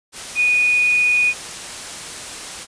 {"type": "tone in noise", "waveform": "sine", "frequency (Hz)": 2469, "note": "D#7", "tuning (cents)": -14, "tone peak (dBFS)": -13, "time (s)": [0.35, 1.34], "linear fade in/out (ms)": 50, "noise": "white", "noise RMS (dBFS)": -31, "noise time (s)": [0.12, 2.67], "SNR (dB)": 15, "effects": ["resampled to 22050 Hz"]}